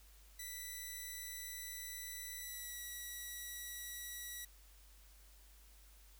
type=tone with pitch glide; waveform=5% pulse; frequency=1975.5 to 1939.3 Hz; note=B6 to B6; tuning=0 to -32 cents; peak=-35 dBFS; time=0.39-4.45 s; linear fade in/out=5 ms; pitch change=-32 cents; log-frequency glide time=2.36-2.8 s; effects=added 50 Hz sine -60 dBFS peak until 6.19 s + white hiss -66 dBFS RMS until 6.19 s